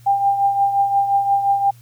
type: tone with tremolo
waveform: sine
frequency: 796 Hz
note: G5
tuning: 26 cents sharp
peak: -11 dBFS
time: 0.06-1.71 s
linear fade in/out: 10 ms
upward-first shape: triangle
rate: 5.7 Hz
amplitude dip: 65%
effects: added 119 Hz sine -43 dBFS peak until 1.81 s + white hiss -54 dBFS RMS until 1.81 s